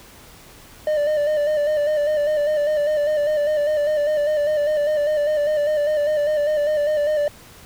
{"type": "tone with vibrato", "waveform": "triangle", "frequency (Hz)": 598, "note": "D5", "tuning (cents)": 31, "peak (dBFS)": -15, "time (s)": [0.87, 7.28], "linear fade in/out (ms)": 2, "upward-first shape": "square", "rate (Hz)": 5, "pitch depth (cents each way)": 38, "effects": ["pink hiss -45 dBFS RMS until 7.65 s"]}